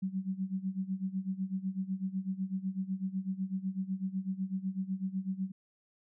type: tone with tremolo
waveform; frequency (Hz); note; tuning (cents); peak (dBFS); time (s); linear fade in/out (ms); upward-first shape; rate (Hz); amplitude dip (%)
sine; 190; F#3; +46; -29; 0.02-5.52; 10; sine; 8; 85
effects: none